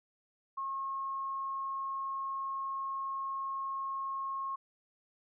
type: tone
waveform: sine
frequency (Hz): 1083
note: C#6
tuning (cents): -41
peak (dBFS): -34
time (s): 0.57-4.56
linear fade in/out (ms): 10
effects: none